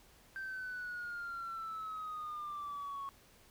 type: exponential sweep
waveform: sine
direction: down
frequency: 1568 to 1100 Hz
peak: -38 dBFS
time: 0.36-3.09 s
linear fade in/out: 0 ms
effects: tanh soft clip ceiling -37 dBFS + pink hiss -63 dBFS RMS until 3.5 s